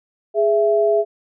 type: tone pair together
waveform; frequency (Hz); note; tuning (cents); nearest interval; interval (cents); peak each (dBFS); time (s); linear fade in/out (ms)
sine; 415.3 / 663.9; G#4 / E5; 0 / +12; minor sixth; 812; -16; 0.34-1.05; 50
effects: none